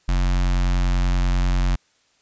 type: tone with notch filter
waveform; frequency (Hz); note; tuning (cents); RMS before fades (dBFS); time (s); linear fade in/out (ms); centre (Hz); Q
square; 45.14; F#1; -42; -19; 0.08-1.76; 10; 440; 1.1
effects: white hiss -62 dBFS RMS until 2.21 s + resampled to 16000 Hz